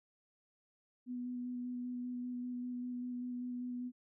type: tone with vibrato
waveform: sine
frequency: 246.9 Hz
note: B3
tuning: in tune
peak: -38 dBFS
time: 1.06-3.92 s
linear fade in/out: 50 ms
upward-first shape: square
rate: 5.1 Hz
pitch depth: 10 cents each way
effects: none